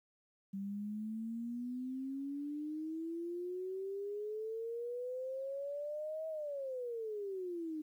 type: exponential two-way sweep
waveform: sine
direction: up then down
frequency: 194.1 to 643 to 303 Hz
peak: -38 dBFS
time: 0.53-7.82 s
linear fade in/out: 10 ms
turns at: 6.28 s
effects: 12-bit